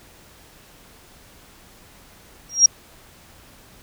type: tone with exponential growth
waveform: sine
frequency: 5630 Hz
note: F8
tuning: 13 cents sharp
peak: -4 dBFS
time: 2.49-2.66 s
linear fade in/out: 5 ms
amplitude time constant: 36 ms
effects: pink hiss -49 dBFS RMS until 3.82 s